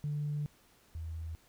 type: tone pair in turn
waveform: sine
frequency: 147.5 / 81.03 Hz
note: D3 / E2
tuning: +8 / -29 cents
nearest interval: minor seventh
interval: 1037 cents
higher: first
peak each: -31 / -37 dBFS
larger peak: first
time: 0.04-0.46 / 0.95-1.35 s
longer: first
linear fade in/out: 0 ms
effects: tanh soft clip ceiling -28 dBFS + pink hiss -65 dBFS RMS until 1.48 s